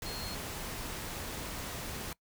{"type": "tone in noise", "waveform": "sine", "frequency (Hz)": 4259, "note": "C8", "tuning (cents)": 30, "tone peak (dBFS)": -42, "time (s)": [0.06, 0.35], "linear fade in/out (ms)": 2, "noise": "pink", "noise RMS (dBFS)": -40, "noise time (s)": [0.02, 2.13], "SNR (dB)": -5, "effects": ["noise-tail reverb RT60 0.1 s tail -22 dB re dry"]}